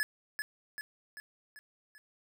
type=tone with echo; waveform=square; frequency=1712 Hz; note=A6; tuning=48 cents flat; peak=-29 dBFS; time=0-0.03 s; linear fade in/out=0 ms; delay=390 ms; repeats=5; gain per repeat=-5 dB; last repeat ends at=1.98 s; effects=none